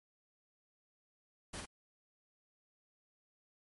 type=noise with echo; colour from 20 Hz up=pink; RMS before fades=-44 dBFS; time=1.53-1.61 s; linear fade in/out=10 ms; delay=49 ms; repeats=1; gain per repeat=-3 dB; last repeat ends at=1.659 s; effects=MP3 48 kbps